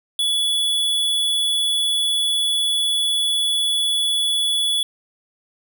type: tone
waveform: square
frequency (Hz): 3416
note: G#7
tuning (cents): +48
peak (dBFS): -18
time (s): 0.19-4.83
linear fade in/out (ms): 2
effects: none